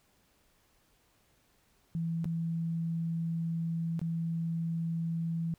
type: tone with dropouts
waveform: sine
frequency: 165.6 Hz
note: E3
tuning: 8 cents sharp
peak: -30 dBFS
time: 1.95-5.54 s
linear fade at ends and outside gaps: 0 ms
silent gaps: 2.244-2.255 / 3.993-4.015 s
effects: pink hiss -69 dBFS RMS until 5.58 s